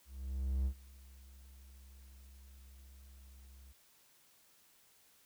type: tone with ADSR envelope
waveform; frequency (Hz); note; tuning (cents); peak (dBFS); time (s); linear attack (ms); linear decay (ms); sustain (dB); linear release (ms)
triangle; 66.1; C2; +18; -28; 0.05-3.73; 610; 77; -24; 18
effects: white hiss -67 dBFS RMS until 5.25 s